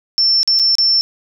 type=tone with dropouts; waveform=sine; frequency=5380 Hz; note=E8; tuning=34 cents sharp; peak=-10 dBFS; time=0.18-1.01 s; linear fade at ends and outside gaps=0 ms; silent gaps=0.431-0.476 / 0.59-0.596 / 0.753-0.784 s; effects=none